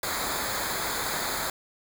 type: noise with comb filter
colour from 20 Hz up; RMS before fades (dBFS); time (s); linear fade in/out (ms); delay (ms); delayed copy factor
pink; -30; 0.03-1.5; 2; 0.35; -0.8
effects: none